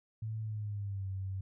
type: tone with pitch glide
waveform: sine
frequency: 110 to 95.76 Hz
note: A2 to G2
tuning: 0 to -40 cents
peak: -35 dBFS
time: 0.22-1.41 s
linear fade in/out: 5 ms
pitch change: -240 cents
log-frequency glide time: 0.41-1.08 s
effects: none